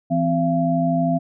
sine tone cluster, 165.6 / 258.4 / 680 Hz, E3 / C4 / F5, +8 / -21 / -46 cents, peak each -21 dBFS, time 0.1-1.19 s, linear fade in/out 20 ms, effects none

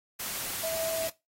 sine tone in noise, 651 Hz, E5, 22 cents flat, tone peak -30 dBFS, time 0.63-1.08 s, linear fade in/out 10 ms, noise white, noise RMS -35 dBFS, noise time 0.19-1.1 s, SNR +2 dB, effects noise-tail reverb RT60 0.2 s tail -18 dB re dry + AAC 48 kbps

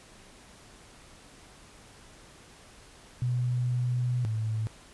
sine tone pair in turn, 123.47 / 110 Hz, B2 / A2, 0 / 0 cents, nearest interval major second, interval 200 cents, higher first, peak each -25 / -27 dBFS, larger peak first, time 3.22-4.25 / 4.25-4.67 s, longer first, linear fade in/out 0 ms, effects pink hiss -53 dBFS RMS until 4.93 s + resampled to 24000 Hz

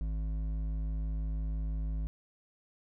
triangle tone with hard clipping, 53 Hz, G#1, 36 cents sharp, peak -33 dBFS, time 0.01-2.07 s, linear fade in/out 0 ms, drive 12 dB, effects none

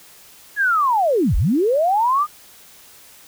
sine linear two-way sweep, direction down then up, 1713 to 30.87 to 1240 Hz, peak -14 dBFS, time 0.56-2.27 s, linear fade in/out 50 ms, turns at 1.36 s, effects white hiss -46 dBFS RMS until 3.27 s

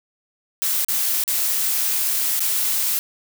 blue noise with dropouts, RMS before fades -21 dBFS, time 0.62-2.99 s, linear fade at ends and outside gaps 0 ms, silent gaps 0.847-0.885 / 1.238-1.278 / 2.394-2.405 s, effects none

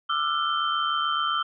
sine tone cluster, 1191 / 1340 / 1427 / 3113 Hz, D6 / E6 / F6 / G7, +24 / +28 / +37 / -13 cents, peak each -28 / -26 / -34 / -29 dBFS, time 0.09-1.43 s, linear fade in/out 10 ms, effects none

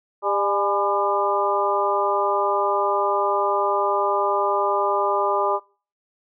harmonic tone with a mistuned harmonic, 200 Hz, G3, 35 cents sharp, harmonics 2 / 3 / 4 / 5 / 6, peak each -25 / -25 / -25 / -25 / -25 dBFS, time 0.22-5.6 s, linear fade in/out 50 ms, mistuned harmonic 4, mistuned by +64 cents, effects noise-tail reverb RT60 0.4 s tail -25 dB re dry

